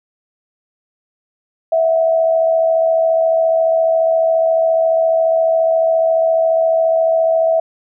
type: tone pair together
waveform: sine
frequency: 652 / 726.4 Hz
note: E5 / F#5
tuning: -19 / -32 cents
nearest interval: major second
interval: 187 cents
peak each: -11 / -22 dBFS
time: 1.72-7.6 s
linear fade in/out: 5 ms
effects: none